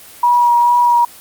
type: tone with vibrato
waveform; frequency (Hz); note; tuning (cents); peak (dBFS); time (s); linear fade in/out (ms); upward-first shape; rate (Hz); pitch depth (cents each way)
sine; 960; B5; -49; -8; 0.23-1.05; 5; sine; 2.3; 14
effects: white hiss -38 dBFS RMS until 1.2 s + Opus 24 kbps